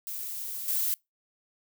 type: noise with level steps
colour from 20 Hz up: violet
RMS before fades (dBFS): -36 / -28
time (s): 0.07-0.94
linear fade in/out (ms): 0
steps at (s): 0.68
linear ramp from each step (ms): 2
effects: noise-tail reverb RT60 0.2 s tail -26 dB re dry